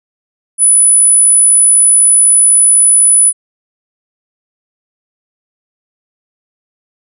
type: tone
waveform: sine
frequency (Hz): 9956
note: D#9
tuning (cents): 0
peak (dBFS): -4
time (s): 0.58-3.33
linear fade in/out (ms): 50
effects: none